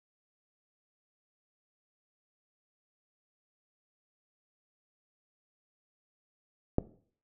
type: click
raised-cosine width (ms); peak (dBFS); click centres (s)
2; -11; 6.784
effects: noise-tail reverb RT60 0.5 s tail -18 dB re dry